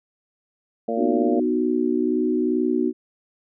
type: harmonic tone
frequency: 114.8 Hz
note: A#2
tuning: 26 cents flat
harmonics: 2 / 3 / 4 / 5 / 6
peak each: -28 / -32 / -27 / -28 / -28 dBFS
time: 0.88-1.4 s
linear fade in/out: 5 ms
type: chord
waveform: sine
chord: B major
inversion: none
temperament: equal with one note detuned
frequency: 246.9 / 307.9 / 370 Hz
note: B3 / D#4 / F#4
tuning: 0 / -18 / 0 cents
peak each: -23 dBFS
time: 0.96-2.93 s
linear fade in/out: 50 ms
effects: none